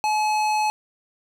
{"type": "tone with hard clipping", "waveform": "sine", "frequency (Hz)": 854, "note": "G#5", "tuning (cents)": 48, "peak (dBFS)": -21, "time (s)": [0.04, 0.7], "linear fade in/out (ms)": 0, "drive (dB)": 16, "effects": []}